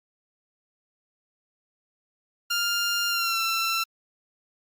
15% pulse tone with pitch glide, 1400 to 1343.7 Hz, F6 to E6, +4 to +33 cents, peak -17 dBFS, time 2.5-3.84 s, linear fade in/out 10 ms, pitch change -71 cents, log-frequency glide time 3.09-3.4 s, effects Opus 48 kbps

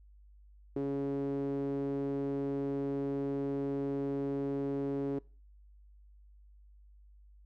sawtooth tone with band-pass filter, 139.2 Hz, C#3, 8 cents sharp, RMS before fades -34 dBFS, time 0.76-5.19 s, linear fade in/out 5 ms, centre 350 Hz, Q 9.7, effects noise-tail reverb RT60 0.4 s tail -24 dB re dry + added 50 Hz sine -55 dBFS peak until 7.45 s

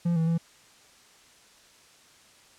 triangle tone with pitch steps, 171.4 / 162.8 / 166.6 Hz, F3 / E3 / E3, -32 / -21 / +19 cents, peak -20 dBFS, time 0.05-0.38 s, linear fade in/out 10 ms, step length 110 ms, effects white hiss -56 dBFS RMS until 2.58 s + low-pass 8000 Hz 12 dB/octave

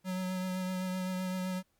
square tone with vibrato, 185 Hz, F#3, in tune, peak -33 dBFS, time 0.04-1.63 s, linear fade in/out 50 ms, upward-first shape triangle, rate 7.8 Hz, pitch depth 22 cents each way, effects pink hiss -75 dBFS RMS until 1.79 s + MP3 96 kbps

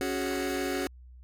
sawtooth chord, C# suspended fourth, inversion none, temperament just, 277.2 / 369.6 / 415.8 Hz, C#4 / F#4 / G#4, 0 / -2 / +2 cents, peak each -28 / -28 / -32 dBFS, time 0.01-0.87 s, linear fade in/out 0 ms, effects added 62 Hz sine -47 dBFS peak until 1.23 s + AAC 64 kbps

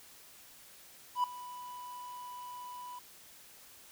triangle tone with ADSR envelope, 987.8 Hz, B5, in tune, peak -23 dBFS, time 1.15-2.99 s, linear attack 88 ms, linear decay 3 ms, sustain -18 dB, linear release 5 ms, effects white hiss -56 dBFS RMS until 3.91 s

